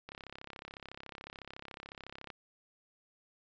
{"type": "click train", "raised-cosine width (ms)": 0.3, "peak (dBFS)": -29, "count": 76, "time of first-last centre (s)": [0.09, 2.302], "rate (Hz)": 33.9, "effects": ["resampled to 16000 Hz"]}